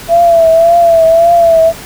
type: tone with vibrato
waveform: sine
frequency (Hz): 669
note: E5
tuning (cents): +25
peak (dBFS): -3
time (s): 0.08-1.73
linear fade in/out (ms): 50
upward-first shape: triangle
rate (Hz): 1.8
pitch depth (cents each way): 59
effects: pink hiss -28 dBFS RMS until 1.85 s